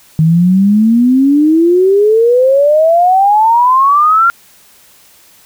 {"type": "exponential sweep", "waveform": "sine", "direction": "up", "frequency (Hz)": [155.56, 1396.9], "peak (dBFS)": -5, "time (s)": [0.19, 4.3], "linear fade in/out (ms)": 0, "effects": ["white hiss -44 dBFS RMS until 5.45 s"]}